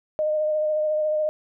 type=tone with vibrato; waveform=sine; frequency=613 Hz; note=D#5; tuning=26 cents flat; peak=-20 dBFS; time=0.19-1.29 s; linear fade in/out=0 ms; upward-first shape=sine; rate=14 Hz; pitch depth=18 cents each way; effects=none